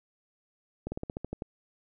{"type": "slowing click train", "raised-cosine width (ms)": 2, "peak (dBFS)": -21, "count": 9, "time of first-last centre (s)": [0.87, 1.421], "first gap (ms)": 50, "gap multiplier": 1.09, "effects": []}